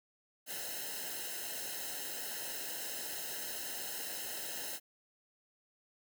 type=noise with comb filter; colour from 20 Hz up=white; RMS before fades=-41 dBFS; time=0.46-4.8 s; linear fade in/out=50 ms; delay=0.86 ms; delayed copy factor=-0.95; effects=none